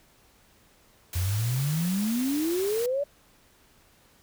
white noise, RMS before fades -37 dBFS, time 1.13-2.86 s, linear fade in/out 2 ms
sine exponential sweep, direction up, 85.1 to 587.3 Hz, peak -24 dBFS, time 1.15-3.04 s, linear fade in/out 10 ms
effects pink hiss -60 dBFS RMS until 4.22 s

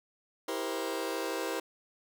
sawtooth chord, C dominant seventh, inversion first, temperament just, 327 / 392.4 / 470.9 / 523.3 Hz, E4 / G4 / Bb4 / C5, -14 / +2 / +18 / 0 cents, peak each -34 dBFS, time 0.48-1.6 s, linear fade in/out 5 ms, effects none

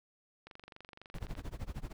click train, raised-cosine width 0.3 ms, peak -34 dBFS, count 23, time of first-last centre 0.47-1.394 s, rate 23.8 Hz
brown noise with tremolo, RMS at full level -38 dBFS, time 1.14-1.93 s, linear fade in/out 10 ms, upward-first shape sine, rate 13 Hz, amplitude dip 95%
effects none

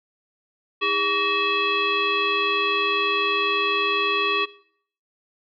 sine tone with frequency modulation, 1870 Hz, A#6, 5 cents sharp, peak -19 dBFS, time 0.81-4.46 s, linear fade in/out 20 ms, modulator 732 Hz, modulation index 2, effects noise-tail reverb RT60 0.6 s tail -19 dB re dry

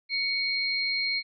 sine tone pair together, 2227 / 4204 Hz, C#7 / C8, +7 / +7 cents, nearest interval major seventh, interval 1100 cents, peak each -28 dBFS, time 0.09-1.23 s, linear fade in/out 50 ms, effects none

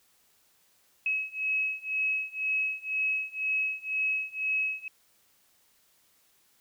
sine beating tone pair, 2564 / 2566 Hz, E7 / E7, -49 / -47 cents, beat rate 2 Hz, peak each -31 / -30 dBFS, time 1.06-4.88 s, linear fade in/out 2 ms, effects white hiss -66 dBFS RMS until 6.6 s

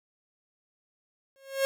45% pulse tone with exponential growth, 542 Hz, C#5, 39 cents flat, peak -21 dBFS, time 1.36-1.65 s, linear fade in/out 0 ms, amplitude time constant 61 ms, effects none

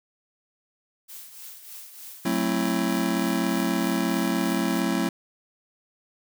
blue noise with tremolo, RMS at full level -40 dBFS, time 1.08-4.82 s, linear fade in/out 20 ms, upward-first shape triangle, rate 3.3 Hz, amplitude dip 60%
square chord, F# half-diminished seventh, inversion none, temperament just, 185 / 222 / 266.4 / 333 Hz, F#3 / A3 / C4 / E4, 0 / +16 / +31 / +18 cents, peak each -29 dBFS, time 2.25-5.09 s, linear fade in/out 5 ms
effects none

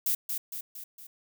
violet noise with echo, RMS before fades -27 dBFS, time 0.06-0.15 s, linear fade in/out 5 ms, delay 230 ms, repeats 4, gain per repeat -5 dB, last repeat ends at 1.07 s, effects none

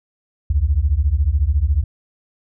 sine beating tone pair, 65.41 / 79.41 Hz, C2 / D#2, 0 / +36 cents, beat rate 14 Hz, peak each -16 dBFS, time 0.5-1.84 s, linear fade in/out 5 ms, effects tanh soft clip ceiling -6 dBFS

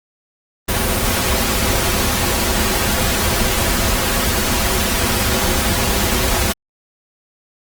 pink noise with comb filter, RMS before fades -17 dBFS, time 0.68-6.53 s, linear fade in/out 10 ms, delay 6.7 ms, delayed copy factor -0.7, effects Opus 24 kbps

